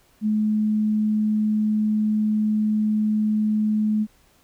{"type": "tone", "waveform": "sine", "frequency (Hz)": 213.8, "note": "A3", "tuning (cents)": -49, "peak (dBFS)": -18, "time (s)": [0.21, 4.07], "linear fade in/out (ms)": 50, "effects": ["pink hiss -59 dBFS RMS until 4.43 s"]}